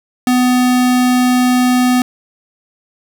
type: tone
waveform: square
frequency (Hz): 250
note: B3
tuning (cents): +21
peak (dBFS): -10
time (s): 0.27-2.02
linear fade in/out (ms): 2
effects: 7-bit